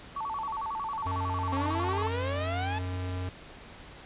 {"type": "tone with vibrato", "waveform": "sine", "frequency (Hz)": 999, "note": "B5", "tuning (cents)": 20, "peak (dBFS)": -31, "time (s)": [0.16, 2.08], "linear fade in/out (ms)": 5, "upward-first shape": "square", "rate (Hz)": 11, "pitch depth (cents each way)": 210}
{"type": "tone", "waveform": "square", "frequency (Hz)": 91.2, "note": "F#2", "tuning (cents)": -24, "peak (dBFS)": -32, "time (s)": [1.06, 3.29], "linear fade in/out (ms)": 0}
{"type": "exponential sweep", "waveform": "sawtooth", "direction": "up", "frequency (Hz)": [261.6, 880], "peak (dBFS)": -28, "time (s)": [1.52, 2.79], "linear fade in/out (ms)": 10}
{"effects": ["pink hiss -48 dBFS RMS until 4.05 s", "resampled to 8000 Hz"]}